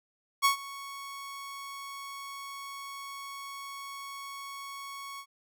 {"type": "tone with ADSR envelope", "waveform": "sawtooth", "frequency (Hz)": 1108.7, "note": "C#6", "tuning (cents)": 0, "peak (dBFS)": -16, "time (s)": [0.42, 5.26], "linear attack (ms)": 31, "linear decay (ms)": 110, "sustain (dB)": -20, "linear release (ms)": 69, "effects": []}